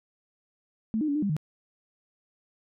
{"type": "tone with pitch steps", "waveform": "sine", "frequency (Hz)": [220.4, 307, 285.3, 301.4, 200.7, 152.8], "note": ["A3", "D#4", "C#4", "D4", "G3", "D#3"], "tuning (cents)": [3, -23, 50, 45, 41, -31], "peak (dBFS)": -24, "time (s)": [0.94, 1.366], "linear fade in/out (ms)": 0, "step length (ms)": 71, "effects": []}